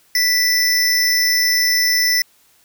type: tone pair together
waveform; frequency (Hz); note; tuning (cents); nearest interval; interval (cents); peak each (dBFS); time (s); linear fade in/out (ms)
square; 1975.5 / 5274; B6 / E8; 0 / 0; octave + perfect fourth; 1700; -17; 0.15-2.22; 2
effects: white hiss -55 dBFS RMS until 2.64 s